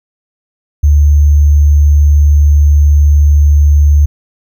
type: tone with sample-and-hold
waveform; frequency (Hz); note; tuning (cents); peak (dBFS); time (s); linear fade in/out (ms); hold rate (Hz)
sine; 73.42; D2; 0; -3; 0.83-4.06; 10; 6300
effects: none